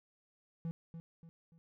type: tone with echo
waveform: triangle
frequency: 165.5 Hz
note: E3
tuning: 7 cents sharp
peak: -34 dBFS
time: 0.65-0.71 s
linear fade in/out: 0 ms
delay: 290 ms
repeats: 3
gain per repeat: -8 dB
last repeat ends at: 1.58 s
effects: none